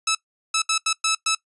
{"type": "tone bursts at uneven times", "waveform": "10% pulse", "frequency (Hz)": 1306, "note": "E6", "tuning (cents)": -17, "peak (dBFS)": -11, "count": 6, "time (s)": [[0.07, 0.15], [0.54, 0.62], [0.69, 0.78], [0.86, 0.93], [1.04, 1.15], [1.26, 1.35]], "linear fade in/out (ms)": 5, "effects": ["noise-tail reverb RT60 0.1 s tail -19 dB re dry", "resampled to 24000 Hz"]}